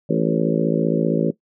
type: harmonic tone with a mistuned harmonic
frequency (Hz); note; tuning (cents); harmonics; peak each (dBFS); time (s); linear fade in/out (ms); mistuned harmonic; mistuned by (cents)
55.3; A1; +9; 3 / 4 / 5 / 6 / 7 / 8 / 9 / 10; -22 / -23 / -24 / -25 / -25 / -26 / -27 / -27; 0.09-1.31; 10; 9; -22
effects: noise-tail reverb RT60 0.1 s tail -17 dB re dry